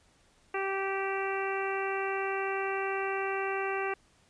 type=harmonic tone; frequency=389 Hz; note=G4; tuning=13 cents flat; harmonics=1 / 2 / 3 / 4 / 5 / 6 / 7; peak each=-33 / -36 / -38 / -39 / -40 / -41 / -41 dBFS; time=0.54-3.94 s; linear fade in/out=5 ms; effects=pink hiss -65 dBFS RMS until 4.29 s + resampled to 22050 Hz